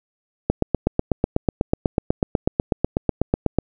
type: click train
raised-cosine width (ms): 2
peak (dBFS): -3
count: 26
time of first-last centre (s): 0.5-3.586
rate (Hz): 8.1
effects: none